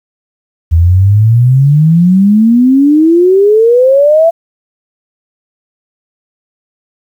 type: exponential sweep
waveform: sine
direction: up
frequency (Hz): 79.8 to 678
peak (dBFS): -3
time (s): 0.71-4.31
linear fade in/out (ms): 20
effects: 7-bit